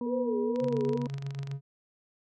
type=harmonic tone; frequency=241.8 Hz; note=B3; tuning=36 cents flat; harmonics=1 / 2 / 4; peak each=-31 / -37 / -43 dBFS; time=0.01-1.07 s; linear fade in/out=2 ms
type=tone with vibrato; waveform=sine; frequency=460 Hz; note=A#4; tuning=23 cents flat; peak=-28 dBFS; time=0.06-0.97 s; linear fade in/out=10 ms; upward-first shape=sine; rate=2.2 Hz; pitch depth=190 cents each way
type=click train; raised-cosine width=0.2 ms; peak=-27 dBFS; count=24; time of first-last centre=0.56-1.514 s; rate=24.1 Hz
type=tone with tremolo; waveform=triangle; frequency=138.59 Hz; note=C#3; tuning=in tune; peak=-29 dBFS; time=0.6-1.61 s; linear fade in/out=50 ms; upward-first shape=triangle; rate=7.8 Hz; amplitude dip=55%
effects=none